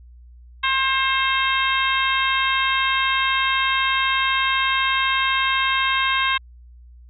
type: harmonic tone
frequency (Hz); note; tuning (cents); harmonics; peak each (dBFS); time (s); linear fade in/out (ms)
532; C5; +29; 2 / 3 / 4 / 5 / 6 / 7; -22 / -24 / -25 / -26 / -27 / -27; 0.63-6.38; 10
effects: added 60 Hz sine -42 dBFS peak until 7.09 s